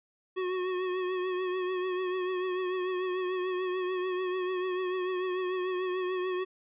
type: tone with vibrato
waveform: square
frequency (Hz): 367.6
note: F#4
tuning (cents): -11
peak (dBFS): -30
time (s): 0.36-6.45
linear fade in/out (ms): 20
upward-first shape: triangle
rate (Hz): 6.8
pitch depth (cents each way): 43
effects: resampled to 8000 Hz